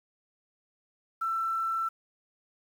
sine tone, 1337 Hz, E6, 24 cents sharp, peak -27 dBFS, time 1.21-1.89 s, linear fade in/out 10 ms, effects 9-bit

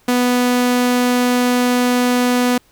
sawtooth tone, 246.9 Hz, B3, in tune, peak -9 dBFS, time 0.08-2.58 s, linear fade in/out 5 ms, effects pink hiss -54 dBFS RMS until 2.71 s

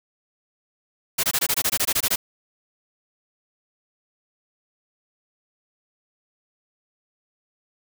white noise bursts, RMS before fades -21 dBFS, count 13, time 1.18-2.16 s, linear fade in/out 10 ms, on 56 ms, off 21 ms, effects none

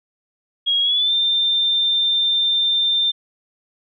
sine tone with pitch glide, 3292 to 3590 Hz, G#7 to A7, -16 to +34 cents, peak -15 dBFS, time 0.66-3.12 s, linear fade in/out 20 ms, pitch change +150 cents, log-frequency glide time 0.82-1.13 s, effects none

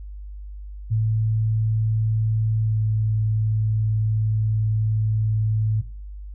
sine tone with pitch glide, 110 to 108.61 Hz, A2 to A2, 0 to -22 cents, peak -18 dBFS, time 0.9-5.82 s, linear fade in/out 20 ms, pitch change -22 cents, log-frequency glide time 2.64-2.76 s, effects noise-tail reverb RT60 0.4 s tail -19 dB re dry + added 50 Hz sine -33 dBFS peak until 6.34 s

